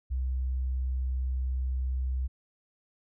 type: tone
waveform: sine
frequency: 64.3 Hz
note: C2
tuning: 30 cents flat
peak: -27 dBFS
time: 0.1-2.28 s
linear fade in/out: 20 ms
effects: none